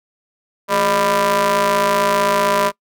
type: ring-modulated tone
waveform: sawtooth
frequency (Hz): 193.3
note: G3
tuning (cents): -24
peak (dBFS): -7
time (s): 0.68-2.72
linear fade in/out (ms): 50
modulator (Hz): 801
effects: noise-tail reverb RT60 0.1 s tail -23 dB re dry + high-pass 80 Hz 12 dB/octave